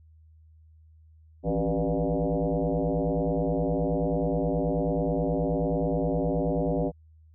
sine tone with frequency modulation, 158.8 Hz, D#3, 36 cents sharp, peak -23 dBFS, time 1.43-6.92 s, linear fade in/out 50 ms, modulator 109 Hz, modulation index 4.6, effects added 79 Hz sine -52 dBFS peak until 7.34 s

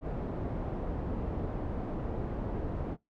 pink low-pass noise, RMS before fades -35 dBFS, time 0.01-2.97 s, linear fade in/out 50 ms, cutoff 630 Hz, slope 12 dB/octave, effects noise-tail reverb RT60 0.2 s tail -23 dB re dry

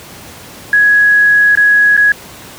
sine tone with dropouts, 1670 Hz, G#6, 9 cents sharp, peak -5 dBFS, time 0.73-2.12 s, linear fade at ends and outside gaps 2 ms, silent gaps 1.553-1.573 / 1.967-1.975 s, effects pink hiss -33 dBFS RMS until 2.58 s + high-pass 80 Hz 12 dB/octave

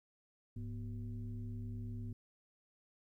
sine tone with frequency modulation, 103.83 Hz, G#2, in tune, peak -40 dBFS, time 0.56-2.13 s, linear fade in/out 5 ms, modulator 138 Hz, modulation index 0.83, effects 13-bit

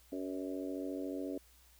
harmonic tone with a mistuned harmonic, 94 Hz, F#2, 28 cents sharp, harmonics 3 / 4 / 5 / 6 / 7, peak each -39 / -44 / -46 / -47 / -49 dBFS, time 0.12-1.38 s, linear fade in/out 5 ms, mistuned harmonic 7, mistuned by -29 cents, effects added 60 Hz sine -64 dBFS peak until 1.79 s + white hiss -65 dBFS RMS until 1.79 s

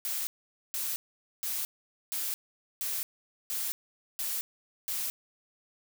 blue noise bursts, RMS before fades -33 dBFS, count 8, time 0.05-5.1 s, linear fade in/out 0 ms, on 220 ms, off 470 ms, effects none

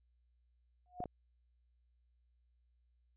sine tone with exponential growth, 720 Hz, F#5, 47 cents flat, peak -35 dBFS, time 0.86-1.04 s, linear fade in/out 0 ms, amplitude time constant 37 ms
clicks, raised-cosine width 2 ms, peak -28 / -31 dBFS, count 2, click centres 1.004 / 1.057 s
effects added 60 Hz sine -70 dBFS peak until 3.16 s + resampled to 8000 Hz

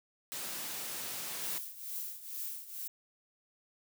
white high-pass noise, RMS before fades -40 dBFS, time 0.32-1.58 s, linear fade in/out 0 ms, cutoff 110 Hz, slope 48 dB/octave
violet noise with tremolo, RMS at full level -38 dBFS, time 1.41-2.88 s, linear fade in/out 10 ms, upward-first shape triangle, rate 2.2 Hz, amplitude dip 80%
effects none

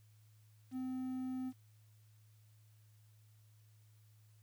triangle tone with quantisation, 257.2 Hz, C4, 30 cents flat, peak -36 dBFS, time 0.71-1.53 s, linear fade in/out 50 ms, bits 11, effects added 107 Hz sine -62 dBFS peak until 4.42 s + white hiss -75 dBFS RMS until 4.42 s

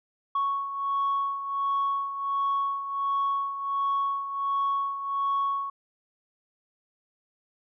sine beating tone pair, 1108.7 / 1110.1 Hz, C#6 / C#6, 0 / +2 cents, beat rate 1.4 Hz, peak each -25 / -31 dBFS, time 0.35-5.7 s, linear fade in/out 5 ms, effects tanh soft clip ceiling -20 dBFS

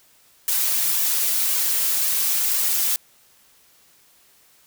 blue noise with flanger, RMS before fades -21 dBFS, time 0.48-2.96 s, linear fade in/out 0 ms, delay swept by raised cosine 1.7 to 7.1 ms, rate 1.9 Hz, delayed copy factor +0.85, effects white hiss -56 dBFS RMS until 4.66 s

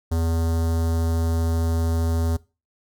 square tone with notch filter, 82.41 Hz, E2, in tune, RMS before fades -22 dBFS, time 0.11-2.37 s, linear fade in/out 10 ms, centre 2400 Hz, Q 0.55, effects noise-tail reverb RT60 0.3 s tail -21 dB re dry

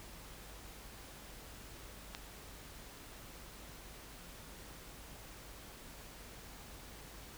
click, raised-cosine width 0.2 ms, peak -24 dBFS, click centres 2.149 s, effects added 50 Hz sine -57 dBFS peak until 7.37 s + pink hiss -53 dBFS RMS until 7.37 s

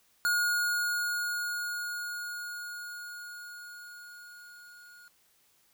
square tone with level ramp, 1438 Hz, F#6, 50 cents flat, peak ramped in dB -25 to -52 dBFS, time 0.25-5.08 s, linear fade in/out 0 ms, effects white hiss -67 dBFS RMS until 5.73 s

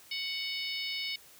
harmonic tone, 741 Hz, F#5, 2 cents sharp, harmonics 3 / 4 / 5 / 6 / 7, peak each -38 / -39 / -40 / -41 / -41 dBFS, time 0.11-1.16 s, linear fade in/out 5 ms, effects white hiss -56 dBFS RMS until 1.39 s

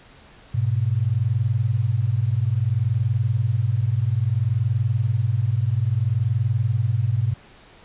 sine tone pair together, 103.1 / 123.7 Hz, G#2 / B2, -12 / +3 cents, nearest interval minor third, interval 315 cents, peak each -21 dBFS, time 0.54-7.34 s, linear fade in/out 10 ms, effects pink hiss -49 dBFS RMS until 7.84 s + resampled to 8000 Hz

